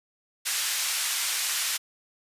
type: band-pass noise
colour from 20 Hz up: white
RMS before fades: -28 dBFS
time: 0.45-1.78 s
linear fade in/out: 20 ms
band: 1400 to 9800 Hz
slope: 12 dB/octave
effects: resampled to 32000 Hz